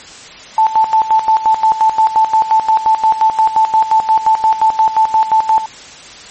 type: tone with tremolo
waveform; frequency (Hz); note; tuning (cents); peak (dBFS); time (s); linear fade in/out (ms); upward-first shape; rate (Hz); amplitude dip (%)
sine; 880; A5; 0; -6; 0.58-5.66; 2; square; 5.7; 75
effects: white hiss -34 dBFS RMS until 6.3 s + MP3 32 kbps